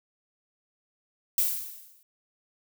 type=noise with exponential decay; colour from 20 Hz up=violet; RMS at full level=-22 dBFS; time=1.38-2.03 s; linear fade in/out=2 ms; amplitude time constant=140 ms; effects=none